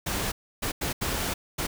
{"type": "noise bursts at uneven times", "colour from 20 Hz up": "pink", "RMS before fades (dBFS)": -29, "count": 5, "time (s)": [[0.06, 0.32], [0.62, 0.72], [0.81, 0.93], [1.01, 1.34], [1.58, 1.67]], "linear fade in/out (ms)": 10, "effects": []}